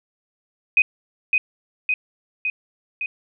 sine tone with echo, 2505 Hz, D#7, 11 cents sharp, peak -11 dBFS, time 0.77-0.82 s, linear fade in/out 2 ms, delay 560 ms, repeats 4, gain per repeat -3 dB, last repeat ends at 3.06 s, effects none

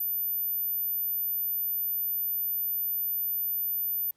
sine tone, 13890 Hz, A9, 24 cents flat, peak -27 dBFS, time 0-4.11 s, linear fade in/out 5 ms, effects pink hiss -72 dBFS RMS until 4.16 s

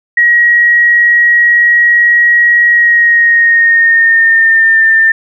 sine tone with pitch glide, 1901 to 1794.3 Hz, A#6 to A6, +33 to +33 cents, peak -4 dBFS, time 0.17-5.12 s, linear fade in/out 5 ms, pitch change -100 cents, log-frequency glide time 2.67-4.82 s, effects none

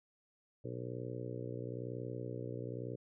harmonic tone, 61 Hz, B1, 21 cents flat, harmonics 2 / 3 / 4 / 5 / 6 / 7 / 8 / 9, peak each -43 / -51 / -53 / -48 / -50 / -47 / -48 / -52 dBFS, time 0.64-2.96 s, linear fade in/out 10 ms, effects none

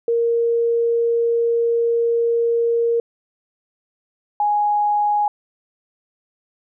sine tone pair in turn, 466.3 / 830.9 Hz, A#4 / G#5, +1 / +1 cents, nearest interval minor seventh, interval 1000 cents, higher second, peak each -15 dBFS, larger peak neither, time 0.08-3 / 4.4-5.28 s, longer first, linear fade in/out 2 ms, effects none

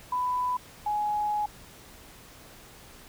sine tone pair in turn, 996 / 837.5 Hz, B5 / G#5, +14 / +14 cents, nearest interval minor third, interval 300 cents, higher first, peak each -25 dBFS, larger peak neither, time 0.12-0.57 / 0.86-1.46 s, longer second, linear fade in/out 5 ms, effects pink hiss -50 dBFS RMS until 3.08 s

